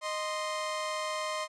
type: tone pair together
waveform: sawtooth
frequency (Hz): 620 / 1045.5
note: D#5 / C6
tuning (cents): -6 / -2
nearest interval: major sixth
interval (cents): 904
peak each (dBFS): -31 / -31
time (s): 0.01-1.48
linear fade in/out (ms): 50
effects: resampled to 22050 Hz